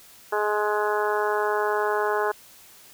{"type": "harmonic tone", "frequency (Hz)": 210, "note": "G#3", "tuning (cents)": 19, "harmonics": [2, 3, 4, 5, 6, 7, 8], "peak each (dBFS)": [-25, -31, -28, -29, -34, -31, -35], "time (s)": [0.32, 2.32], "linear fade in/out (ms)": 10, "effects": ["white hiss -50 dBFS RMS until 2.93 s"]}